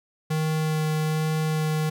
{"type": "tone with vibrato", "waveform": "square", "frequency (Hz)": 156, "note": "D#3", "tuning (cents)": 5, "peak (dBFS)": -23, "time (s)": [0.3, 1.9], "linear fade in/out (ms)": 10, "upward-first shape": "sine", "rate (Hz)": 1.2, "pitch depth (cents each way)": 8, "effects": []}